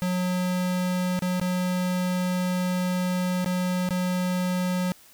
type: tone with dropouts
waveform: square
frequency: 181.5 Hz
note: F#3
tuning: 33 cents flat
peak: -24 dBFS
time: 0.02-4.92 s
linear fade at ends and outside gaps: 0 ms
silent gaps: 1.191-1.222 / 1.398-1.414 / 3.445-3.46 / 3.89-3.907 s
effects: white hiss -53 dBFS RMS until 5.13 s